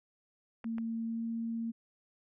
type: tone with pitch glide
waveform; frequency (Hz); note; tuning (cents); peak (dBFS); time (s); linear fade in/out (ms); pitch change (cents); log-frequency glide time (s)
sine; 227.5 to 229; A#3 to A#3; -42 to -31; -33; 0.64-1.72; 20; +11; 1.06-1.23
type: clicks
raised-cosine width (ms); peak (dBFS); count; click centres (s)
0.5; -31; 2; 0.643 / 0.783
effects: none